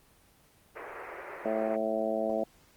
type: band-pass noise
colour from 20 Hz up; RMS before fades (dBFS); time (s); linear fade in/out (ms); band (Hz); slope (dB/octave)
pink; -42; 0.75-1.77; 20; 360 to 2300; 48
type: harmonic tone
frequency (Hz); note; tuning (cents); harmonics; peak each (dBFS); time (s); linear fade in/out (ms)
110; A2; 0; 2 / 3 / 4 / 5 / 6 / 7; -36 / -37 / -37 / -33 / -31 / -40; 1.45-2.44; 5
effects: pink hiss -62 dBFS RMS until 2.76 s + Opus 24 kbps